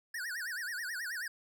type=tone with vibrato; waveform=square; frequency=1661.2 Hz; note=G#6; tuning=in tune; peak=-37 dBFS; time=0.14-1.28 s; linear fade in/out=5 ms; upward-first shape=sine; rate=9.3 Hz; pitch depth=240 cents each way; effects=none